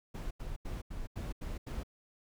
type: noise bursts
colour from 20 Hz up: brown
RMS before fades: -39 dBFS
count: 7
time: 0.14-1.834 s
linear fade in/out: 10 ms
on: 170 ms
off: 84 ms
effects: none